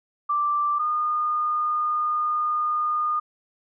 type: tone pair in turn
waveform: sine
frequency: 1174.7 / 1220.8 Hz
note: D6 / D#6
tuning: 0 / -33 cents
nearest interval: minor second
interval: 67 cents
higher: second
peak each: -20 / -21 dBFS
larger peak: first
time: 0.29-0.79 / 0.79-3.2 s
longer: second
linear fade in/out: 10 ms
effects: none